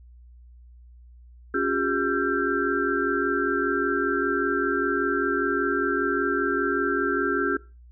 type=tone cluster; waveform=sine; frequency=277.9 / 359.6 / 404.7 / 1354 / 1574 Hz; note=C#4 / F#4 / G#4 / E6 / G6; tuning=+4 / -49 / -45 / +46 / +7 cents; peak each=-28 dBFS; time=1.54-7.57 s; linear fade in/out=5 ms; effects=noise-tail reverb RT60 0.3 s tail -21 dB re dry + added 60 Hz sine -46 dBFS peak until 7.91 s